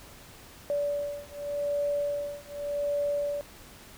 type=beating tone pair; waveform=sine; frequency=577 / 577.86 Hz; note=D5 / D5; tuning=-31 / -28 cents; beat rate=0.86 Hz; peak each=-31 dBFS; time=0.7-3.41 s; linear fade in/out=0 ms; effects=pink hiss -50 dBFS RMS until 3.97 s